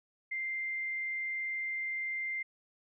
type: tone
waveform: sine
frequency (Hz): 2093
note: C7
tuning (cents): 0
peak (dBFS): -33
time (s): 0.31-2.43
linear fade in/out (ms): 10
effects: none